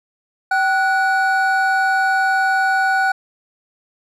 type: tone pair together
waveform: triangle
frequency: 770 / 1471.3 Hz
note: G5 / F#6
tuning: -31 / -10 cents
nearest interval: major seventh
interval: 1121 cents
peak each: -15 dBFS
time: 0.51-3.12 s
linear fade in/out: 5 ms
effects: none